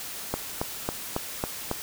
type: click train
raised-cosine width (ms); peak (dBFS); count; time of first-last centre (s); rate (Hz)
1; -12; 6; 0.34-1.714; 3.64
effects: white hiss -37 dBFS RMS until 1.82 s